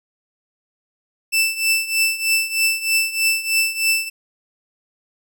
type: tone with tremolo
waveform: sawtooth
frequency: 2653 Hz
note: E7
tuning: 10 cents sharp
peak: -10 dBFS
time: 1.32-4.1 s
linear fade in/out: 20 ms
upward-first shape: triangle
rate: 3.2 Hz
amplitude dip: 85%
effects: none